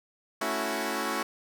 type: chord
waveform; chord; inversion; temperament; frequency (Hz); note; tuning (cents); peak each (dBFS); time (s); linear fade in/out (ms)
10% pulse; F# minor seventh; first; equal; 220 / 277.2 / 329.6 / 370; A3 / C#4 / E4 / F#4; 0 / 0 / 0 / 0; -26; 0.41-1.23; 5
effects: none